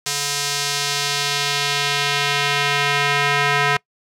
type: tone with band-pass filter sweep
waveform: square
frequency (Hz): 143.2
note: D3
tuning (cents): -43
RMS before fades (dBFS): -20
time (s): 0.06-3.77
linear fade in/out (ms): 5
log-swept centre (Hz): 6400 to 1900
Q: 1.1
effects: noise-tail reverb RT60 0.1 s tail -23 dB re dry